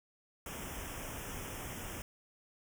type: band-stop noise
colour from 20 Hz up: pink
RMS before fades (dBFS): -43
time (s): 0.46-2.02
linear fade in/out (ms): 2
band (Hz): 3400 to 5300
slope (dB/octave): 96
effects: none